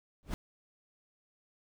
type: noise with exponential growth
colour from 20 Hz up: brown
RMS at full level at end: -28 dBFS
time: 0.23-0.34 s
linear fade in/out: 0 ms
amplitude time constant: 23 ms
effects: none